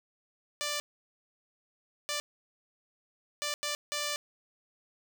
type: tone bursts at uneven times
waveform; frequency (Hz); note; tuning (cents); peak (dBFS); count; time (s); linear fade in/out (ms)
5% pulse; 589; D5; +5; -20; 5; 0.61-0.8 / 2.09-2.2 / 3.42-3.54 / 3.63-3.75 / 3.92-4.16; 0
effects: none